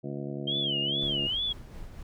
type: harmonic tone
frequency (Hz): 70.4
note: C#2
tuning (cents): +27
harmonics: 2 / 3 / 4 / 5 / 6 / 7 / 8 / 9 / 10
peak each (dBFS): -37 / -39 / -40 / -39 / -52 / -44 / -54 / -45 / -55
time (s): 0.03-1.28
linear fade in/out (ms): 20
type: tone with vibrato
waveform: sine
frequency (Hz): 3127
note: G7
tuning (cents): -5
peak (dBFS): -27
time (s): 0.47-1.53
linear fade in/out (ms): 10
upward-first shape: sine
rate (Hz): 2.3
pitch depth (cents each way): 180
type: noise with tremolo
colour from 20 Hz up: brown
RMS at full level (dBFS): -41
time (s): 1.01-2.03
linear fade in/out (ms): 5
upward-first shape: sine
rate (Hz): 4.2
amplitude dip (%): 40
effects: none